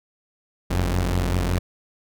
sawtooth tone pair together, 47.25 / 89.2 Hz, F#1 / F2, +37 / +37 cents, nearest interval major seventh, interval 1100 cents, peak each -19 dBFS, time 0.7-1.59 s, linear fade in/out 10 ms, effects none

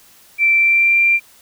sine tone with pitch glide, 2341 to 2370 Hz, D7 to D7, -6 to +15 cents, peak -10 dBFS, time 0.38-1.2 s, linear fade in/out 50 ms, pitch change +21 cents, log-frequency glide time 0.55-1 s, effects white hiss -48 dBFS RMS until 1.41 s

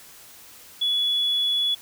sine tone, 3401 Hz, G#7, 40 cents sharp, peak -19 dBFS, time 0.81-1.75 s, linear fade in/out 10 ms, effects tanh soft clip ceiling -15 dBFS + white hiss -47 dBFS RMS until 1.81 s

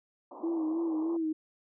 white band-pass noise, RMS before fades -46 dBFS, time 0.31-1.17 s, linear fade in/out 5 ms, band 230 to 1100 Hz, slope 96 dB/octave
sine tone with vibrato, 324.2 Hz, E4, 29 cents flat, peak -28 dBFS, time 0.43-1.33 s, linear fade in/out 10 ms, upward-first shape sine, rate 3.2 Hz, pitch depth 63 cents each way
effects none

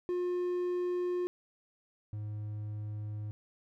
triangle tone pair in turn, 357 / 105.59 Hz, F4 / G#2, +38 / +29 cents, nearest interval octave + major sixth, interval 2109 cents, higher first, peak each -28 / -34 dBFS, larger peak first, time 0.09-1.27 / 2.13-3.31 s, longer neither, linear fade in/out 0 ms, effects none

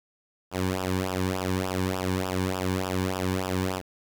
sawtooth tone with flanger, 93.1 Hz, F#2, 11 cents sharp, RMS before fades -28 dBFS, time 0.51-3.82 s, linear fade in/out 50 ms, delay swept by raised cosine 0.47 to 1.57 ms, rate 3.4 Hz, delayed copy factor -0.95, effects 9-bit

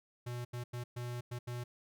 square tone bursts at uneven times, 121.7 Hz, B2, 25 cents flat, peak -39 dBFS, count 6, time 0.26-0.45 / 0.53-0.64 / 0.73-0.84 / 0.96-1.21 / 1.31-1.39 / 1.47-1.64 s, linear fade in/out 10 ms, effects none

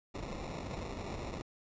pink noise with sample-and-hold, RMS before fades -41 dBFS, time 0.14-1.42 s, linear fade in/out 10 ms, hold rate 1575 Hz, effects resampled to 16000 Hz

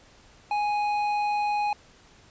sine tone with hard clipping, 830.6 Hz, G#5, in tune, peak -25 dBFS, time 0.51-1.73 s, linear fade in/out 2 ms, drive 8 dB, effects pink hiss -55 dBFS RMS until 2.3 s + resampled to 16000 Hz

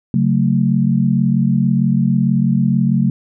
sine chord, F# minor, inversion second, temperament equal with one note detuned, 138.59 / 185 / 223.1 Hz, C#3 / F#3 / A3, 0 / 0 / +24 cents, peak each -16 dBFS, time 0.14-3.1 s, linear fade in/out 2 ms, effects none

